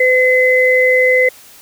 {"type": "tone pair together", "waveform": "sine", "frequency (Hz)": [508.2, 2038], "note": ["B4", "C7"], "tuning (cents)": [49, -46], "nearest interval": "2 octaves", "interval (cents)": 2405, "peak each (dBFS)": -11, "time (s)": [0, 1.29], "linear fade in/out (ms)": 5, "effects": ["white hiss -41 dBFS RMS until 1.61 s"]}